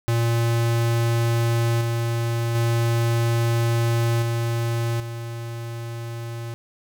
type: tone with level steps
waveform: square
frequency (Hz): 116.54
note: A#2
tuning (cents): 0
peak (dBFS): -19 / -22 / -19 / -22 / -30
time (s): 0.08-6.54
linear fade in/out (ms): 0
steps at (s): 1.81 / 2.55 / 4.22 / 5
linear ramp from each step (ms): 2
effects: none